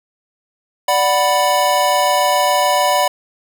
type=chord; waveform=square; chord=B minor; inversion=first; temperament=equal; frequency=587.3 / 740 / 987.8 Hz; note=D5 / F#5 / B5; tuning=0 / 0 / 0 cents; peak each=-18 / -18 / -17 dBFS; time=0.88-3.08 s; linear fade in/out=5 ms; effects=none